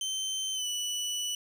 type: tone with pitch glide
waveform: 25% pulse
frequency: 3098 to 2962 Hz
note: G7 to F#7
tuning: -21 to +1 cents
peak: -27 dBFS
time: 0.01-1.35 s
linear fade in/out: 2 ms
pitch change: -78 cents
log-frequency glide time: 0.53-0.67 s
effects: none